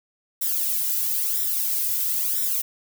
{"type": "noise with flanger", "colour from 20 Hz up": "violet", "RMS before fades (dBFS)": -24, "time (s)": [0.41, 2.62], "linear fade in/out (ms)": 10, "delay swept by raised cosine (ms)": [0.54, 2.04], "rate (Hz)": 1, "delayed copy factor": 0.95, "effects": []}